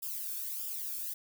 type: noise with flanger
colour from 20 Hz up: violet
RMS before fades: -38 dBFS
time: 0.02-1.14 s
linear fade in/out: 10 ms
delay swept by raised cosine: 0.48 to 1.03 ms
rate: 1.6 Hz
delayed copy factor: -0.8
effects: none